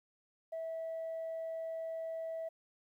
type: tone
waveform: sine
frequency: 652 Hz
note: E5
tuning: 19 cents flat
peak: -36 dBFS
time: 0.52-2.49 s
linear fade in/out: 10 ms
effects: tanh soft clip ceiling -35 dBFS + 12-bit